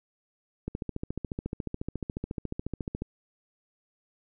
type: click train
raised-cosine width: 3 ms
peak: -19 dBFS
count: 34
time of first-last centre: 0.68-3.02 s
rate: 14.1 Hz
effects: none